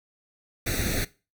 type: noise with comb filter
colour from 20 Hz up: pink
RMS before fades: -27 dBFS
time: 0.66-1.05 s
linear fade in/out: 10 ms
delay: 0.49 ms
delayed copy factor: +0.9
effects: noise-tail reverb RT60 0.3 s tail -19 dB re dry